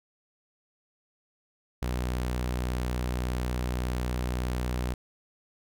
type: tone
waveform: sawtooth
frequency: 61.74 Hz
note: B1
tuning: in tune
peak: -24 dBFS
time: 1.82-4.94 s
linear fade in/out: 5 ms
effects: none